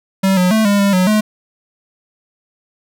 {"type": "tone with pitch steps", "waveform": "square", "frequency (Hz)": [192.4, 181.3, 219.4, 202.4, 199.6, 183.5, 213.6], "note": ["G3", "F#3", "A3", "G#3", "G3", "F#3", "G#3"], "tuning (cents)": [-32, -35, -5, -44, 32, -14, 49], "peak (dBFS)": -11, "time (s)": [0.23, 1.21], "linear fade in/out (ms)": 10, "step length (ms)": 140, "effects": []}